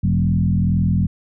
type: tone with frequency modulation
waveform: sine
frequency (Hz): 138.59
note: C#3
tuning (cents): 0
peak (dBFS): -14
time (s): 0.03-1.07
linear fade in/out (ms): 10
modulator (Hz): 42.1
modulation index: 1.7
effects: none